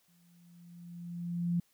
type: tone with exponential growth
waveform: sine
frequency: 172.9 Hz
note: F3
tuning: 17 cents flat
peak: -26 dBFS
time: 0.08-1.6 s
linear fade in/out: 5 ms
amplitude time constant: 330 ms
effects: white hiss -71 dBFS RMS until 1.73 s